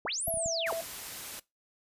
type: linear two-way sweep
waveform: sine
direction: up then down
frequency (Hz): 226.6 to 11800 to 358.8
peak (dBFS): -31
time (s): 0.05-0.73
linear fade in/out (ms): 0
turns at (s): 0.28
type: tone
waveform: sine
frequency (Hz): 661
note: E5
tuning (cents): +5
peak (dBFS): -31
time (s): 0.27-0.81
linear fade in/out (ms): 5
type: clicks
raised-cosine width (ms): 5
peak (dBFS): -28 / -32 / -36 / -29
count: 4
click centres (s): 0.281 / 0.341 / 0.373 / 0.46
type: noise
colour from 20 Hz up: white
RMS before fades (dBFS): -41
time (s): 0.66-1.4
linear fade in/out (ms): 10
effects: noise-tail reverb RT60 0.2 s tail -21 dB re dry + resampled to 32000 Hz